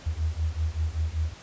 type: beating tone pair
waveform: sine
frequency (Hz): 76.8 / 82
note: D#2 / E2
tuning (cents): -22 / -9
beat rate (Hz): 5.2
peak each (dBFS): -28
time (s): 0.06-1.34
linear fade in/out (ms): 10
effects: pink hiss -47 dBFS RMS until 1.42 s + resampled to 16000 Hz